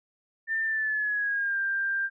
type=tone with pitch glide; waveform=sine; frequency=1792 to 1587.3 Hz; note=A6 to G6; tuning=+31 to +21 cents; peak=-25 dBFS; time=0.47-2.1 s; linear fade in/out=50 ms; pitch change=-210 cents; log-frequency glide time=0.64-1.59 s; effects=none